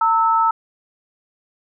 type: tone pair together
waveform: sine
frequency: 907 / 1306.8 Hz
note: A#5 / E6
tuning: -48 / -15 cents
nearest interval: tritone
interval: 633 cents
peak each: -16 dBFS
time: 0.01-0.51 s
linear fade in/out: 5 ms
effects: none